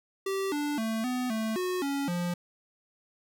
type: tone with pitch steps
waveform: square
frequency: 388.2 / 293 / 222.8 / 251 / 220.7 / 365 / 279.4 / 175.3 Hz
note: G4 / D4 / A3 / B3 / A3 / F#4 / C#4 / F3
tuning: -17 / -4 / +22 / +28 / +5 / -24 / +14 / +7 cents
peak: -29 dBFS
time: 0.26-2.34 s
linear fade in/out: 5 ms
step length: 260 ms
effects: none